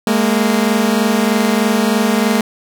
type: tone pair together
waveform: sawtooth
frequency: 207.7 / 230.9 Hz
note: G#3 / A#3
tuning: 0 / -16 cents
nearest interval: major second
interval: 184 cents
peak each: -11 dBFS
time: 0.07-2.41 s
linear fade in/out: 2 ms
effects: none